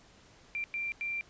sine tone bursts at uneven times, 2363 Hz, D7, 10 cents sharp, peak -32 dBFS, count 3, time 0.55-0.64 / 0.74-0.92 / 1.01-1.21 s, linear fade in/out 0 ms, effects pink hiss -59 dBFS RMS until 1.29 s + resampled to 16000 Hz

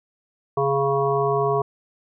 harmonic tone, 138.59 Hz, C#3, in tune, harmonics 1 / 3 / 5 / 7 / 8, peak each -27 / -21 / -25 / -28 / -26 dBFS, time 0.57-1.62 s, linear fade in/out 5 ms, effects none

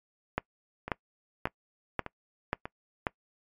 two click trains, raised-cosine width 0.5 ms, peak -21 / -12 dBFS, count 4 / 6, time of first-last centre 0.88-2.655 / 0.38-3.068 s, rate 1.69 / 1.86 Hz, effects noise-tail reverb RT60 0.1 s tail -23 dB re dry + MP3 96 kbps

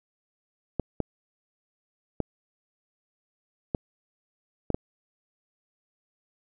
clicks, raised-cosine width 2 ms, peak -12 dBFS, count 6, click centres 0.797 / 1.003 / 2.203 / 3.748 / 4.703 / 4.745 s, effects none

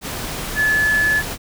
sine tone in noise, 1722 Hz, A6, 38 cents flat, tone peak -14 dBFS, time 0.55-1.23 s, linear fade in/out 50 ms, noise pink, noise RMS -27 dBFS, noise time 0.01-1.38 s, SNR +10 dB, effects none

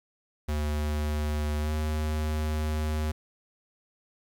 square tone with pitch glide, 75.1 to 76.94 Hz, D2 to D#2, +39 to -19 cents, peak -27 dBFS, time 0.48-3.12 s, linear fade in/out 10 ms, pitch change +42 cents, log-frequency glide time 1.6-1.72 s, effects 10-bit

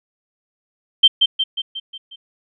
sine tone with echo, 3136 Hz, G7, in tune, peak -5 dBFS, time 1.03-1.08 s, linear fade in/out 10 ms, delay 180 ms, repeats 6, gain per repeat -5 dB, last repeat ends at 2.16 s, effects none

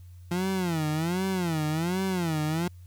30% pulse tone with vibrato, 170.7 Hz, F3, 39 cents flat, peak -23 dBFS, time 0.31-2.68 s, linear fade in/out 5 ms, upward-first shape sine, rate 1.3 Hz, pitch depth 200 cents each way, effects added 89 Hz sine -44 dBFS peak until 2.86 s + white hiss -66 dBFS RMS until 2.86 s

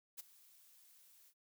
blue noise with ADSR envelope, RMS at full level -45 dBFS, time 0.17-1.34 s, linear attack 27 ms, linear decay 14 ms, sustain -20 dB, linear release 64 ms, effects none

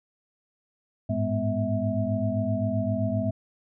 sine tone cluster, 102.5 / 110.2 / 206.3 / 250 / 649 Hz, G#2 / A2 / G#3 / B3 / E5, -22 / +3 / -11 / +21 / -27 cents, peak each -30 dBFS, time 1.09-3.31 s, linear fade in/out 10 ms, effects none

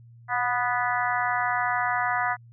harmonic tone with a mistuned harmonic, 246.4 Hz, B3, 4 cents flat, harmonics 3 / 4 / 5 / 6 / 7 / 8, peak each -28 / -29 / -30 / -31 / -31 / -32 dBFS, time 0.28-2.37 s, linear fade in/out 50 ms, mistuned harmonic 3, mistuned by -27 cents, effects added 117 Hz sine -47 dBFS peak until 2.52 s

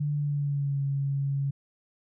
sine tone with pitch glide, 146.83 to 138.99 Hz, D3 to C#3, 0 to +5 cents, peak -25 dBFS, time 0-1.51 s, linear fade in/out 10 ms, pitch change -95 cents, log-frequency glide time 0.14-0.81 s, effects none

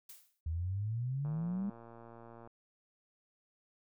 blue noise with exponential decay, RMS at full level -48 dBFS, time 0.09-0.41 s, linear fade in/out 5 ms, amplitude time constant 69 ms
sine exponential sweep, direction up, 77.5 to 206.5 Hz, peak -33 dBFS, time 0.46-1.7 s, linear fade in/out 5 ms
click train, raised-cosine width 1 ms, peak -39 dBFS, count 143, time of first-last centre 1.25-2.474 s, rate 116 Hz
effects none

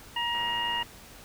harmonic tone, 947 Hz, A#5, 27 cents sharp, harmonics 1 / 2 / 3, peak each -31 / -34 / -30 dBFS, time 0.16-0.83 s, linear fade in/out 5 ms
click train, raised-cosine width 0.5 ms, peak -28 dBFS, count 54, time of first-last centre 0.35-0.832 s, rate 110 Hz
effects pink hiss -49 dBFS RMS until 1.24 s

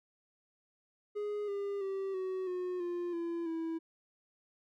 triangle tone with pitch steps, 415.3 / 401.4 / 387.9 / 374.9 / 362.4 / 350.2 / 338.5 / 327.2 Hz, G#4 / G4 / G4 / F#4 / F#4 / F4 / E4 / E4, 0 / +41 / -18 / +23 / -36 / +5 / +46 / -13 cents, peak -32 dBFS, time 1.15-3.79 s, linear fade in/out 20 ms, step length 330 ms, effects none

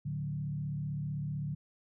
sine tone with frequency modulation, 146.83 Hz, D3, in tune, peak -33 dBFS, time 0.05-1.55 s, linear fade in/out 10 ms, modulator 35.7 Hz, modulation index 0.78, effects none

